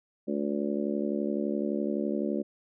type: harmonic tone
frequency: 71.8 Hz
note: D2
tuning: 39 cents flat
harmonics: 3 / 4 / 5 / 6 / 7 / 8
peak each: -31 / -33 / -33 / -43 / -38 / -37 dBFS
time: 0.27-2.43 s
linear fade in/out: 20 ms
effects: none